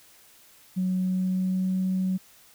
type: tone with pitch glide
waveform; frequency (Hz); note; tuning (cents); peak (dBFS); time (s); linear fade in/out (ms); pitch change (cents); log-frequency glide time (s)
sine; 185 to 187.04; F#3 to F#3; 0 to +19; -22; 0.76-2.18; 20; +19; 1.02-1.81
effects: tanh soft clip ceiling -18 dBFS + white hiss -55 dBFS RMS until 2.54 s